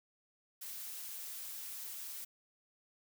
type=noise; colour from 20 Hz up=blue; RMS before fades=-45 dBFS; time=0.61-2.25 s; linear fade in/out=10 ms; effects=none